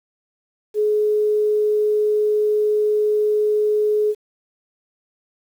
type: tone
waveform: sine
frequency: 422.9 Hz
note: G#4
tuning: 31 cents sharp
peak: -15 dBFS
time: 0.74-4.15 s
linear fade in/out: 50 ms
effects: 8-bit